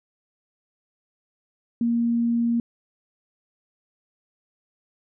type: tone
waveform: sine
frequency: 234.4 Hz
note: A#3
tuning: 10 cents sharp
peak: -19 dBFS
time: 1.81-2.6 s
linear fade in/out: 2 ms
effects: none